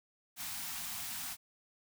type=band-stop noise; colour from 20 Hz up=white; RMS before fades=-41 dBFS; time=0.36-1.37 s; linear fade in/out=50 ms; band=290 to 670 Hz; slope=96 dB/octave; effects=none